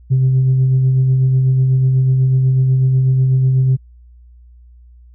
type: tone with tremolo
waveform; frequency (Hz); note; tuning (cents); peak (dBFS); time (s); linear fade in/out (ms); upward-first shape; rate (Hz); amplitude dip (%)
sine; 130.81; C3; 0; -7; 0.1-3.77; 20; sine; 8.1; 30
effects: tanh soft clip ceiling -7 dBFS + added 60 Hz sine -40 dBFS peak until 5.14 s